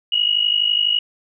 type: tone pair together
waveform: sine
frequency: 2872 / 2924 Hz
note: F7 / F#7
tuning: +48 / -21 cents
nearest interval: unison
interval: 31 cents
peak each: -18 dBFS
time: 0.12-0.99 s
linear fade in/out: 5 ms
effects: none